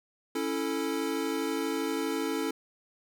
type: chord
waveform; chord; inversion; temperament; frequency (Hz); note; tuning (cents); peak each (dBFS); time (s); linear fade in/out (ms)
square; A major; first; equal; 277.2 / 329.6 / 440; C#4 / E4 / A4; 0 / 0 / 0; -34; 0.35-2.51; 5
effects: none